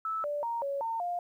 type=tone with pitch steps; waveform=sine; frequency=1310 / 585 / 932 / 558 / 909 / 704 Hz; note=E6 / D5 / A#5 / C#5 / A#5 / F5; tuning=-11 / -7 / -1 / +11 / -44 / +14 cents; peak=-30 dBFS; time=0.05-1.19 s; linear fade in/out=2 ms; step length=190 ms; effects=11-bit